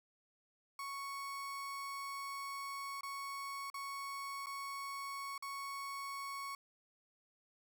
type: tone with dropouts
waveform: 35% pulse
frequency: 1108.7 Hz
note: C#6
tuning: in tune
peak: -40 dBFS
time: 0.79-6.55 s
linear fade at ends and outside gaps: 2 ms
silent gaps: 3.009-3.032 / 3.701-3.742 / 4.46-4.468 / 5.379-5.424 s
effects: none